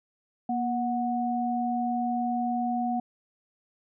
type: tone pair together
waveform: sine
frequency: 238.4 / 735 Hz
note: A#3 / F#5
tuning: +39 / -12 cents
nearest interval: octave + perfect fifth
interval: 1949 cents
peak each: -28 dBFS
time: 0.49-3 s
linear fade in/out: 5 ms
effects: none